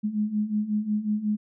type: beating tone pair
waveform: sine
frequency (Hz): 207.7 / 213.2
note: G#3 / G#3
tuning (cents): 0 / +46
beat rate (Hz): 5.5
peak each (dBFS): -29 / -25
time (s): 0.03-1.37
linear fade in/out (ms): 20
effects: none